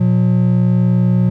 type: tone pair together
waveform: triangle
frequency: 120.3 / 180.25 Hz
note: B2 / F#3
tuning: -45 / -45 cents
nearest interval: perfect fifth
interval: 700 cents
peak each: -11 dBFS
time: 0-1.3 s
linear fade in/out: 10 ms
effects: none